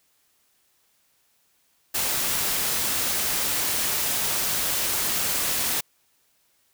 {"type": "noise", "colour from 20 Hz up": "white", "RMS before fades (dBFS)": -25, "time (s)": [1.94, 5.81], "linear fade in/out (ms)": 10, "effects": ["white hiss -66 dBFS RMS until 6.73 s"]}